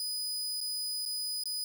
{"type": "tone with dropouts", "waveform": "sawtooth", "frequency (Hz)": 4978, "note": "D#8", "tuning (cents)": 0, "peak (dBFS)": -30, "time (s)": [0, 1.64], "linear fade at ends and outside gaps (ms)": 1, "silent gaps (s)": [[0.605, 0.612], [1.053, 1.06], [1.437, 1.456]], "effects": []}